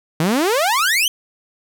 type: exponential sweep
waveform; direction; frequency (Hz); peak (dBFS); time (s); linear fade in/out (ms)
sawtooth; up; 150.4 to 3184; -11; 0.2-1.08; 2
effects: none